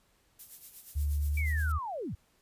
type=noise with tremolo; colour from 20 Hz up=violet; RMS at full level=-44 dBFS; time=0.39-1.72 s; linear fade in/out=5 ms; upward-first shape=sine; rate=8.4 Hz; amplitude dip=65%
type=tone with pitch glide; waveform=sine; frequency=73 to 76.76 Hz; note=D2 to D#2; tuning=-10 to -23 cents; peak=-27 dBFS; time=0.95-1.79 s; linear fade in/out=20 ms; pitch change=+87 cents; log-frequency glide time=1.3-1.5 s
type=linear sweep; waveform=sine; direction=down; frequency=2349 to 54.5 Hz; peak=-34 dBFS; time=1.37-2.15 s; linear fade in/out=5 ms
effects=pink hiss -69 dBFS RMS until 2.41 s + resampled to 32000 Hz